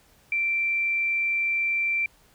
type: tone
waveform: sine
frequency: 2349 Hz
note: D7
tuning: in tune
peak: -22 dBFS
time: 0.32-2.06 s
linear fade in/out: 2 ms
effects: pink hiss -59 dBFS RMS until 2.34 s